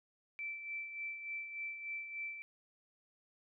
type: tone with tremolo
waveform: sine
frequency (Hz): 2330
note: D7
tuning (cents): -14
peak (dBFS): -38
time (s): 0.39-2.42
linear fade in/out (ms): 0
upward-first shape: sine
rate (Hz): 3.4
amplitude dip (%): 55
effects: none